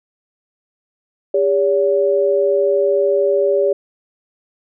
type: tone pair together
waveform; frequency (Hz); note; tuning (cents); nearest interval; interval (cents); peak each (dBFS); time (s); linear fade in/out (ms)
sine; 402.3 / 569; G4 / C#5; +45 / +45; tritone; 600; -15; 1.34-3.73; 5
effects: none